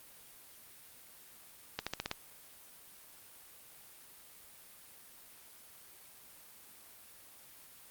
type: accelerating click train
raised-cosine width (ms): 0.2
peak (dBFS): -17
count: 6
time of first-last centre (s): 1.79-2.114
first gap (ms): 76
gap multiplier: 0.92
effects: white hiss -56 dBFS RMS until 7.9 s + Opus 32 kbps